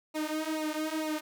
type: tone with flanger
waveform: sawtooth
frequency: 311.1 Hz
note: D#4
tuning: in tune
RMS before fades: -33 dBFS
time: 0.14-1.21 s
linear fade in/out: 20 ms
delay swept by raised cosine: 0.59 to 4.39 ms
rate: 2.2 Hz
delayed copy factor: -0.95
effects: none